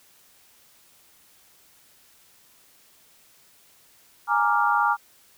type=chord; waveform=sine; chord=Bb dominant seventh; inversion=third; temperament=equal; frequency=830.6 / 932.3 / 1174.7 / 1396.9 Hz; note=Ab5 / Bb5 / D6 / F6; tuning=0 / 0 / 0 / 0 cents; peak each=-24 dBFS; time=4.27-4.97 s; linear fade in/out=50 ms; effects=white hiss -57 dBFS RMS until 5.37 s